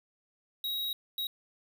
square tone bursts at uneven times, 3818 Hz, A#7, 41 cents sharp, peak -32 dBFS, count 2, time 0.64-0.93 / 1.18-1.27 s, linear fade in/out 2 ms, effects 10-bit

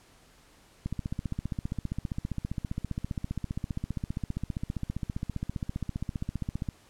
click train, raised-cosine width 5 ms, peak -19 dBFS, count 89, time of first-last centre 0.86-6.688 s, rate 15.1 Hz, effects pink hiss -59 dBFS RMS until 6.89 s + low-pass 11000 Hz 12 dB/octave

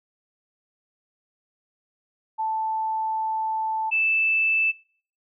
sine tone pair in turn, 880 / 2637 Hz, A5 / E7, 0 / 0 cents, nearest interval octave + perfect fifth, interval 1900 cents, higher second, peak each -23 / -19 dBFS, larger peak second, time 2.38-3.91 / 3.91-4.72 s, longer first, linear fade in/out 20 ms, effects noise-tail reverb RT60 0.5 s tail -23 dB re dry

